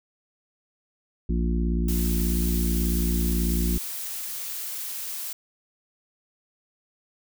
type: harmonic tone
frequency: 58.27 Hz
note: A#1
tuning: in tune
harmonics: 1 / 3 / 4 / 5 / 6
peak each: -23 / -28 / -31 / -36 / -35 dBFS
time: 1.29-3.78 s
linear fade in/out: 5 ms
type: noise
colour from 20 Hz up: blue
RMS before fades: -33 dBFS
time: 1.88-5.33 s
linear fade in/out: 5 ms
effects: none